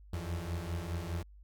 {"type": "beating tone pair", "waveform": "35% pulse", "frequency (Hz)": [82.41, 87.31], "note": ["E2", "F2"], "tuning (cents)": [0, 0], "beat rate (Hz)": 4.9, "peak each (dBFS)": [-37, -36], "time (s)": [0.13, 1.23], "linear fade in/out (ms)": 5, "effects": ["added 50 Hz sine -52 dBFS peak until 1.43 s"]}